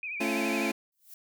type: tone with vibrato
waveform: sine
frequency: 2416 Hz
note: D7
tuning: 48 cents sharp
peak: -33 dBFS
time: 0.03-0.71 s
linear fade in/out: 2 ms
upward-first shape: triangle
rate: 12 Hz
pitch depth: 110 cents each way
type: chord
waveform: sawtooth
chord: A augmented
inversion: none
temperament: just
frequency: 220 / 275 / 343.8 Hz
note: A3 / C#4 / E#4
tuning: 0 / -14 / -27 cents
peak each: -28 dBFS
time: 0.2-0.72 s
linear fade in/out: 10 ms
type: noise with exponential growth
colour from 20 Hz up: violet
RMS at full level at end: -44 dBFS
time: 0.92-1.14 s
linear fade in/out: 2 ms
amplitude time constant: 46 ms
effects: none